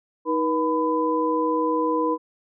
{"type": "tone cluster", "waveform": "sine", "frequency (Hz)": [315.5, 482.9, 1003], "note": ["D#4", "B4", "B5"], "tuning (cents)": [24, -39, 26], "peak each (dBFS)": -24, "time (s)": [0.25, 2.18], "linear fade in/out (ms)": 50, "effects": []}